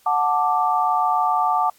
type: chord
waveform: sine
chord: D major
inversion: first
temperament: just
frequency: 734.2 / 881 / 1174.7 Hz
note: F#5 / A5 / D6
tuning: -14 / +2 / 0 cents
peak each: -21 dBFS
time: 0.06-1.7 s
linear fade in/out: 5 ms
effects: white hiss -56 dBFS RMS until 1.78 s + AAC 64 kbps

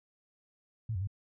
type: tone with pitch steps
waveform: sine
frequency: 111.4 / 90.9 / 99.7 Hz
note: A2 / F#2 / G2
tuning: +22 / -30 / +30 cents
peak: -31 dBFS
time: 0.89-1.073 s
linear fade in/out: 5 ms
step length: 61 ms
effects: none

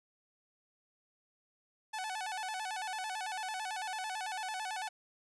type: tone with vibrato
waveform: sawtooth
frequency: 806 Hz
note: G5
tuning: 48 cents sharp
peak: -33 dBFS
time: 1.93-4.89 s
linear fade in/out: 10 ms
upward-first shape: square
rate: 9 Hz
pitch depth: 130 cents each way
effects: resampled to 24000 Hz

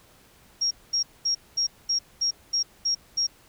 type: tone bursts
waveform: sine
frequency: 5588 Hz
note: F8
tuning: in tune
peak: -21 dBFS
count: 9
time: 0.61-3.27 s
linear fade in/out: 10 ms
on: 100 ms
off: 220 ms
effects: pink hiss -56 dBFS RMS until 3.48 s

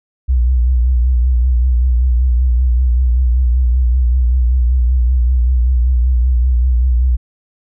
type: tone with vibrato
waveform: sine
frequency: 61.74 Hz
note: B1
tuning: in tune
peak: -9 dBFS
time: 0.28-7.17 s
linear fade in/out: 20 ms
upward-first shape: triangle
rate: 5.2 Hz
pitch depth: 91 cents each way
effects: none

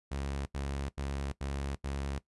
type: tone bursts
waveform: sawtooth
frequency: 69.3 Hz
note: C#2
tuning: in tune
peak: -30 dBFS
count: 5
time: 0.11-2.188 s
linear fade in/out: 10 ms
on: 350 ms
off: 82 ms
effects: noise-tail reverb RT60 0.1 s tail -18 dB re dry + resampled to 24000 Hz

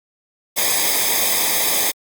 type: noise with comb filter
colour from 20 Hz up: white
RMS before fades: -18 dBFS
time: 0.56-1.92 s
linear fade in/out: 20 ms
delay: 0.7 ms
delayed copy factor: -0.85
effects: Opus 48 kbps

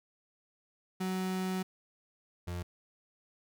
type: tone pair in turn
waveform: 35% pulse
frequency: 186.6 / 88.06 Hz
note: F#3 / F2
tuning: +15 / +15 cents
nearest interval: octave + minor second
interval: 1300 cents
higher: first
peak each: -30 / -34 dBFS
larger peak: first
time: 1-1.63 / 2.47-2.63 s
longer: first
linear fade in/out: 10 ms
effects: none

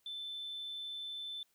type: tone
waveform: sine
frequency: 3528 Hz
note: A7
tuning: 4 cents sharp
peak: -39 dBFS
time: 0.06-1.43 s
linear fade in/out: 2 ms
effects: tanh soft clip ceiling -36 dBFS + white hiss -75 dBFS RMS until 1.54 s

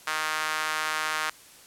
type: tone with high-pass filter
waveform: sawtooth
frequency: 155.56 Hz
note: D#3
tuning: in tune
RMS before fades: -29 dBFS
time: 0.07-1.3 s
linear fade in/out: 5 ms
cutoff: 1300 Hz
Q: 1.8
effects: white hiss -51 dBFS RMS until 1.66 s + low-pass 12000 Hz 12 dB/octave

